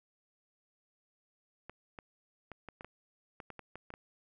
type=clicks; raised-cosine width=0.5 ms; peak=-30 dBFS; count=12; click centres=1.696 / 1.988 / 2.517 / 2.687 / 2.809 / 2.846 / 3.402 / 3.503 / 3.593 / 3.756 / 3.904 / 3.939 s; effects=none